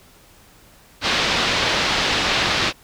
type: low-pass noise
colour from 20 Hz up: white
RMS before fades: -20 dBFS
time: 1.01-2.73 s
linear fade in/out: 50 ms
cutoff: 4400 Hz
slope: 24 dB/octave
effects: pink hiss -50 dBFS RMS until 2.83 s